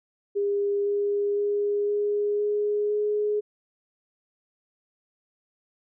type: tone with pitch steps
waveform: sine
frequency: 404.4 / 407.2 / 410 / 412.9 / 415.8 / 418.7 Hz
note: G#4 / G#4 / G#4 / G#4 / G#4 / G#4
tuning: -46 / -34 / -22 / -10 / +2 / +14 cents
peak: -22 dBFS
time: 0.35-3.41 s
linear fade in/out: 20 ms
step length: 510 ms
effects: none